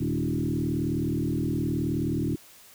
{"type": "tone with frequency modulation", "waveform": "sine", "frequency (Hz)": 219.2, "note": "A3", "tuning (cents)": -6, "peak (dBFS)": -24, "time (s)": [0, 2.36], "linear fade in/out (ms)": 10, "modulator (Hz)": 39.1, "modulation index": 3.2, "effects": ["white hiss -52 dBFS RMS until 2.74 s"]}